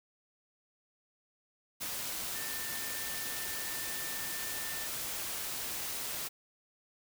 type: tone in noise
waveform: sine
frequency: 1791 Hz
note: A6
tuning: 30 cents sharp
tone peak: -45 dBFS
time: 2.34-4.88 s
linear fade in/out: 20 ms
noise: white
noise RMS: -38 dBFS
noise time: 1.8-6.29 s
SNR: -10 dB
effects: none